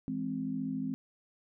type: chord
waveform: sine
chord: E augmented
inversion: none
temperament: equal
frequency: 164.81 / 207.7 / 261.6 Hz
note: E3 / G#3 / B#3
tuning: 0 / 0 / 0 cents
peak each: -40 / -38 / -34 dBFS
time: 0.08-0.94 s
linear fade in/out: 0 ms
effects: none